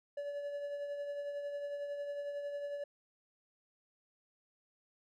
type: tone with tremolo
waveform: triangle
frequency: 574 Hz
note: D5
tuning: 40 cents flat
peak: -34 dBFS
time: 0.17-2.84 s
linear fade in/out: 5 ms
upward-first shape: triangle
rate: 11 Hz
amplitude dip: 45%
effects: none